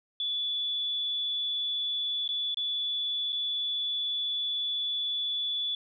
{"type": "tone with dropouts", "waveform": "sine", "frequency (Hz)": 3446, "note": "A7", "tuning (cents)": -37, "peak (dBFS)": -28, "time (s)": [0.2, 5.75], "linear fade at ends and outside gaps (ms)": 2, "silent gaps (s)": [[2.278, 2.289], [2.545, 2.571], [3.323, 3.328]], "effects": []}